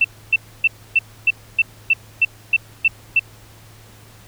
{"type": "tone bursts", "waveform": "sine", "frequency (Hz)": 2678, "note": "E7", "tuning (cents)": 27, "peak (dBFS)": -10, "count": 11, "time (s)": [0.01, 3.195], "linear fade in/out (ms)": 5, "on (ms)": 35, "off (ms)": 280, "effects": ["added 108 Hz sine -45 dBFS peak until 4.27 s", "pink hiss -47 dBFS RMS until 4.27 s"]}